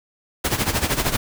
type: noise with tremolo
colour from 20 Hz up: pink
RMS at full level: -19 dBFS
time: 0.44-1.17 s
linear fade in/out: 10 ms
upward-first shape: sine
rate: 13 Hz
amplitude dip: 75%
effects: none